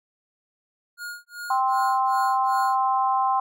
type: tone with tremolo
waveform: square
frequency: 1430 Hz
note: F6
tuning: 41 cents sharp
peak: -32 dBFS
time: 0.97-2.79 s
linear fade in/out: 50 ms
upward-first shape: sine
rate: 2.6 Hz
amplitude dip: 100%
type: harmonic tone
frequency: 261.6 Hz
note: C4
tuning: in tune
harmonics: 3 / 4 / 5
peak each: -22 / -22 / -33 dBFS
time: 1.5-3.4 s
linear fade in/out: 5 ms
effects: none